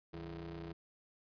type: ring-modulated tone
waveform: 30% pulse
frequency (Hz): 87.31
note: F2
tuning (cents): 0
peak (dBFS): -38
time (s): 0.13-0.73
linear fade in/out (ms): 10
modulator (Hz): 246
effects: resampled to 11025 Hz